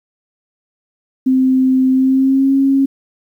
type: tone with pitch glide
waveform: sine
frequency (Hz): 260.3 to 272.1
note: C4 to C#4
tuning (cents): -9 to -32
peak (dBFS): -9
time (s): 1.26-2.86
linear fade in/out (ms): 10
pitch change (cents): +77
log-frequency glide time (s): 1.91-2.54
effects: 8-bit